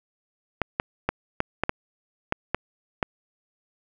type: clicks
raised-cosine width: 0.5 ms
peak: -7 dBFS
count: 9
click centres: 0.617 / 0.799 / 1.09 / 1.404 / 1.636 / 1.694 / 2.324 / 2.546 / 3.028 s
effects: none